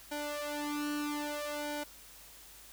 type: tone with flanger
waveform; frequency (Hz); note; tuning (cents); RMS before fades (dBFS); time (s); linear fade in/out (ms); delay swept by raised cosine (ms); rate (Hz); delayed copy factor
sawtooth; 294.7; D4; +6; -37; 0.11-1.84; 10; 1.3 to 2.7; 0.62; +1
effects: added 50 Hz sine -63 dBFS peak until 2.72 s + white hiss -54 dBFS RMS until 2.72 s